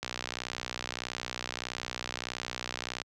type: click train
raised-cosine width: 0.2 ms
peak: -16 dBFS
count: 185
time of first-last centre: 0.03-3.017 s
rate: 61.6 Hz
effects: high-pass 80 Hz 12 dB/octave